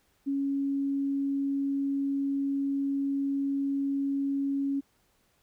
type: tone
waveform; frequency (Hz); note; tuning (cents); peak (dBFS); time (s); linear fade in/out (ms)
sine; 277.2; C#4; 0; -26; 0.26-4.81; 20
effects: pink hiss -69 dBFS RMS until 5.42 s